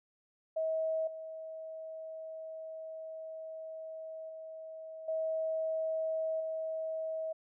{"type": "tone with level steps", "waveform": "sine", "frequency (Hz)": 640, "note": "D#5", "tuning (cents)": 49, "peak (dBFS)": [-30, -41, -43, -31, -34], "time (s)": [0.56, 7.33], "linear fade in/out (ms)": 10, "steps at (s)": [1.07, 4.29, 5.08, 6.4], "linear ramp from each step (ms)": 5, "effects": []}